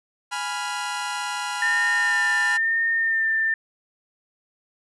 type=chord; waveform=sawtooth; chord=F diminished; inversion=first; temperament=equal; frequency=830.6 / 987.8 / 1396.9 Hz; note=Ab5 / Cb6 / F6; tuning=0 / 0 / 0 cents; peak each=-27 dBFS; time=0.31-2.58 s; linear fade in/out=20 ms
type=tone with vibrato; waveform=sine; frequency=1807 Hz; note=A6; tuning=46 cents sharp; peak=-19 dBFS; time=1.62-3.54 s; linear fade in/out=2 ms; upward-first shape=sine; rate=1 Hz; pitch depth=20 cents each way
effects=resampled to 24000 Hz